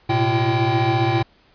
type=tone cluster; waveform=square; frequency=111.1 / 126.1 / 340.7 / 779 Hz; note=A2 / B2 / F4 / G5; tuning=+17 / +36 / -43 / -11 cents; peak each=-23 dBFS; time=0.09-1.23 s; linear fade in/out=10 ms; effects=pink hiss -56 dBFS RMS until 1.54 s + resampled to 11025 Hz